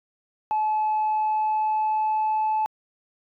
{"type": "tone with pitch glide", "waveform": "sine", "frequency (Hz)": [860, 866.5], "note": ["A5", "A5"], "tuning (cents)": [-40, -27], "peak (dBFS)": -19, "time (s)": [0.51, 2.66], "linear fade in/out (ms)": 0, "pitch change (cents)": 13, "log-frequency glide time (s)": [0.96, 2.55], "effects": ["tanh soft clip ceiling -18 dBFS"]}